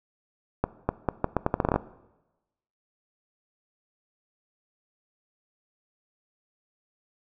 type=accelerating click train; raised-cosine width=1 ms; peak=-8 dBFS; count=13; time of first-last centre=0.64-1.76 s; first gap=250 ms; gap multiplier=0.79; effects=noise-tail reverb RT60 1.0 s tail -18 dB re dry

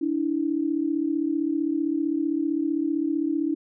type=tone pair together; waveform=sine; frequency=290 / 325.5 Hz; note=D4 / E4; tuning=-22 / -22 cents; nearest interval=major second; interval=200 cents; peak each=-25 dBFS; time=0.01-3.55 s; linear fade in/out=10 ms; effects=none

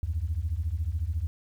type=beating tone pair; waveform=sine; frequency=73.7 / 87.7 Hz; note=D2 / F2; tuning=+7 / +8 cents; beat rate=14 Hz; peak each=-29 dBFS; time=0.03-1.27 s; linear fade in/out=0 ms; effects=tanh soft clip ceiling -20 dBFS + 10-bit

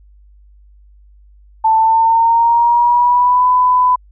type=tone with pitch glide; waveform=sine; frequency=886 to 1000.3 Hz; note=A5 to B5; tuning=+12 to +22 cents; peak=-8 dBFS; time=1.64-3.96 s; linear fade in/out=10 ms; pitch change=+210 cents; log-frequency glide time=1.76-3.46 s; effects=added 50 Hz sine -42 dBFS peak until 4.11 s

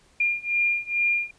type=beating tone pair; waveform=sine; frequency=2405 / 2407.3 Hz; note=D7 / D7; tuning=+41 / +42 cents; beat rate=2.3 Hz; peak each=-25 / -24 dBFS; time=0.2-1.31 s; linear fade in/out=5 ms; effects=pink hiss -59 dBFS RMS until 1.38 s + resampled to 22050 Hz

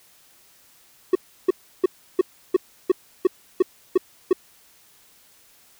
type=tone bursts; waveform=triangle; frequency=370 Hz; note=F#4; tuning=in tune; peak=-10 dBFS; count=10; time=1.13-4.33 s; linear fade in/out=5 ms; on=23 ms; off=330 ms; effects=white hiss -55 dBFS RMS until 5.79 s

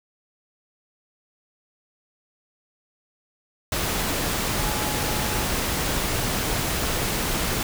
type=tone in noise; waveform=sine; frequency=847 Hz; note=G#5; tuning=34 cents sharp; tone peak=-34 dBFS; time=4.58-5.44 s; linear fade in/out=2 ms; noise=pink; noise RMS=-25 dBFS; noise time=3.72-7.63 s; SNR=-12 dB; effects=none

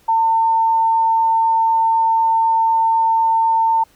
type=tone; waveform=sine; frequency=902 Hz; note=A5; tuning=43 cents sharp; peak=-12 dBFS; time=0.08-3.84 s; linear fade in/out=10 ms; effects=pink hiss -54 dBFS RMS until 3.95 s

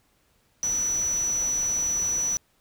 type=tone in noise; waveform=sine; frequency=5920 Hz; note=F#8; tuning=in tune; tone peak=-23 dBFS; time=0.63-2.37 s; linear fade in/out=0 ms; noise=pink; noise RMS=-40 dBFS; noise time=0.63-2.37 s; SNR=+14 dB; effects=pink hiss -66 dBFS RMS until 2.6 s

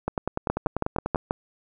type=two click trains; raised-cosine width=1 ms; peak=-9 / -11 dBFS; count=6 / 12; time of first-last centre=0.5-1.309 / 0.08-1.158 s; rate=6.18 / 10.2 Hz; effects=none

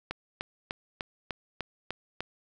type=click train; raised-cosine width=0.3 ms; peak=-17 dBFS; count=8; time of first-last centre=0.11-2.206 s; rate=3.34 Hz; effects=none

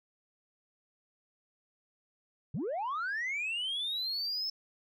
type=linear sweep; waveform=sine; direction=up; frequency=110 to 5300 Hz; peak=-30 dBFS; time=2.54-4.5 s; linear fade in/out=5 ms; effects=tanh soft clip ceiling -30 dBFS

